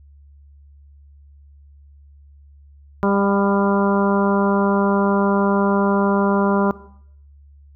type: harmonic tone with a mistuned harmonic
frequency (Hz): 199.3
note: G3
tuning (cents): +29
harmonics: 1 / 2 / 3 / 4 / 5 / 6 / 7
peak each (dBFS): -18 / -21 / -24 / -28 / -24 / -28 / -29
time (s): 3.03-6.71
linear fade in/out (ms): 0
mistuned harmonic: 4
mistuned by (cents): -16
effects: noise-tail reverb RT60 0.7 s tail -18 dB re dry + added 71 Hz sine -44 dBFS peak until 7.75 s